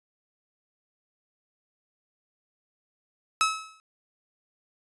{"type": "tone with exponential decay", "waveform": "sawtooth", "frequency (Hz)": 1292, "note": "E6", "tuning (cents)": -35, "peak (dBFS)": -14, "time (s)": [3.41, 3.8], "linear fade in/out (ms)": 0, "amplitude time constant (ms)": 84, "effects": ["resampled to 24000 Hz"]}